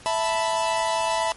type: chord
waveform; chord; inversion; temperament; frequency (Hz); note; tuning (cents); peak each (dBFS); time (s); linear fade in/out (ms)
45% pulse; E suspended fourth; none; equal; 659.3 / 880 / 987.8; E5 / A5 / B5; 0 / 0 / 0; -26; 0.06-1.32; 0
effects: pink hiss -47 dBFS RMS until 1.36 s + MP3 48 kbps